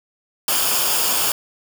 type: noise with comb filter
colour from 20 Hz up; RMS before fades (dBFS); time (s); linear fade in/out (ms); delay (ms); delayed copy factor
white; -19; 0.48-1.32; 2; 0.5; -0.6
effects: none